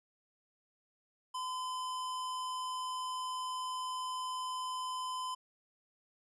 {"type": "tone", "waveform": "square", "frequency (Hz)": 1019, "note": "C6", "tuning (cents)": -46, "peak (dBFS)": -37, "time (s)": [1.34, 5.35], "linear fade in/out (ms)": 10, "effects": ["resampled to 24000 Hz"]}